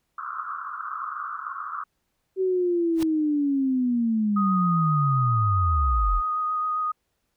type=band-pass noise; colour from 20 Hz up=pink; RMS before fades=-33 dBFS; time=0.18-1.84 s; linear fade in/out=5 ms; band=1100 to 1400 Hz; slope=96 dB/octave
type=linear sweep; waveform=sine; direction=down; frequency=382.1 to 36.71 Hz; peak=-20 dBFS; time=2.36-6.22 s; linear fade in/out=50 ms
type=noise with exponential growth; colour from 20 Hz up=pink; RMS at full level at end=-30 dBFS; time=2.93-3.03 s; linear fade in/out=1 ms; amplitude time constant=20 ms
type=tone with vibrato; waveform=sine; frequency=1244.5 Hz; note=D#6; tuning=in tune; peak=-23 dBFS; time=4.36-6.92 s; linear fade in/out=10 ms; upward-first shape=sine; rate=7.5 Hz; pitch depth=13 cents each way
effects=pink hiss -75 dBFS RMS until 7.36 s